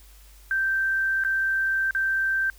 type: tone with dropouts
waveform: sine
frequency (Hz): 1564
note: G6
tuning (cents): -4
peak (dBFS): -21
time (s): 0.51-2.5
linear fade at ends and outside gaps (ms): 1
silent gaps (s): 1.238-1.248 / 1.909-1.949
effects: added 50 Hz sine -48 dBFS peak until 2.58 s + white hiss -55 dBFS RMS until 2.58 s